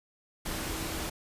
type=tone in noise; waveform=sine; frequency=321.4 Hz; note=E4; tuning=44 cents flat; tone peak=-43 dBFS; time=0.45-1.1 s; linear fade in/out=10 ms; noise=pink; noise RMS=-35 dBFS; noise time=0.45-1.1 s; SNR=-11 dB; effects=resampled to 32000 Hz